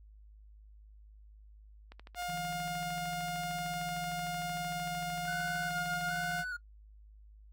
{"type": "click train", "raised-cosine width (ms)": 0.3, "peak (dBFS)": -34, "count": 60, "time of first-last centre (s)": [1.92, 6.39], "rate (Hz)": 13.2}
{"type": "tone", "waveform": "sawtooth", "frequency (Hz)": 710, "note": "F5", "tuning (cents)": 28, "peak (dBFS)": -32, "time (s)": [2.15, 6.45], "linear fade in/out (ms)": 50}
{"type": "tone with tremolo", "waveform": "sine", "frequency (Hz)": 164.2, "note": "E3", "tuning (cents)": -6, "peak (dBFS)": -38, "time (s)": [2.28, 6.44], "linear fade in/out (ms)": 20, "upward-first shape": "triangle", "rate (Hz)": 19, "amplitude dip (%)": 80}
{"type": "tone with vibrato", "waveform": "triangle", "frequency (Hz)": 1457, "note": "F#6", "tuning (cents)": -27, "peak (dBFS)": -34, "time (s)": [5.27, 6.57], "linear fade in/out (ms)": 10, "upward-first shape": "square", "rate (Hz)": 1.2, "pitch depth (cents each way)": 36}
{"effects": ["noise-tail reverb RT60 0.1 s tail -24 dB re dry", "added 52 Hz sine -53 dBFS peak until 7.52 s"]}